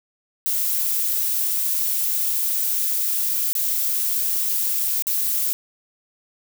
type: noise with dropouts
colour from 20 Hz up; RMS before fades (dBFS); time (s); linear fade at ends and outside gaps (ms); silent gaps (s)
violet; -22; 0.46-5.53; 0; 3.53-3.552 / 5.023-5.069
effects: none